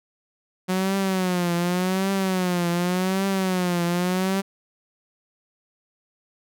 sawtooth tone with vibrato, 183.3 Hz, F#3, 16 cents flat, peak -17 dBFS, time 0.68-4.42 s, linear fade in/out 20 ms, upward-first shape triangle, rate 0.87 Hz, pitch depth 120 cents each way, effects none

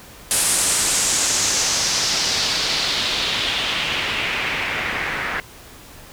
white noise with low-pass filter sweep, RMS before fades -21 dBFS, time 0.31-5.4 s, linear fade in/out 0 ms, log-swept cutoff 9700 to 1800 Hz, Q 2.4, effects pink hiss -42 dBFS RMS until 6.12 s

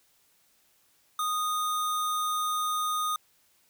sine tone with sample-and-hold, 1240 Hz, D#6, 6 cents flat, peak -26 dBFS, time 1.19-3.16 s, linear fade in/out 2 ms, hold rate 4900 Hz, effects white hiss -66 dBFS RMS until 3.69 s

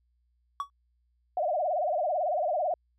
triangle tone with exponential decay, 1128 Hz, C#6, 30 cents sharp, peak -23 dBFS, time 0.6-0.7 s, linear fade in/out 1 ms, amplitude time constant 20 ms
sine tone with vibrato, 662 Hz, E5, 7 cents sharp, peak -25 dBFS, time 1.37-2.74 s, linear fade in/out 2 ms, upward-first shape sine, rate 18 Hz, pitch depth 200 cents each way
effects added 60 Hz sine -68 dBFS peak until 2.98 s

